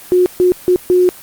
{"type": "tone bursts at uneven times", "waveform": "sine", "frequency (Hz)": 362.1, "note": "F#4", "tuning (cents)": -37, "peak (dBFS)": -7, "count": 4, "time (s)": [[0.12, 0.26], [0.4, 0.52], [0.68, 0.76], [0.9, 1.09]], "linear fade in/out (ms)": 0, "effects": ["white hiss -36 dBFS RMS until 1.22 s", "Opus 24 kbps"]}